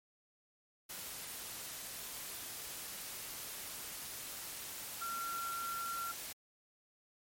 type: tone in noise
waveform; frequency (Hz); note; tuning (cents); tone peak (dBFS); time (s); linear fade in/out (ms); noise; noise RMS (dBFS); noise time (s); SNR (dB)
sine; 1369; F6; -35; -38; 5.01-6.12; 10; white; -45; 0.89-6.33; +4
effects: MP3 64 kbps